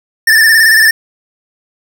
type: tone with vibrato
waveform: square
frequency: 1777 Hz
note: A6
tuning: 17 cents sharp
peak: -5 dBFS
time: 0.27-0.91 s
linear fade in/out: 5 ms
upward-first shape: square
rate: 18 Hz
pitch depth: 40 cents each way
effects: none